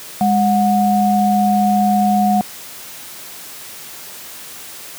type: tone pair together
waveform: sine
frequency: 205 / 729.8 Hz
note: G#3 / F#5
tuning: -22 / -24 cents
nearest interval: octave + minor seventh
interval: 2198 cents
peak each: -14 dBFS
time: 0.21-2.41 s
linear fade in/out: 0 ms
effects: white hiss -34 dBFS RMS until 4.98 s + high-pass 100 Hz 12 dB/octave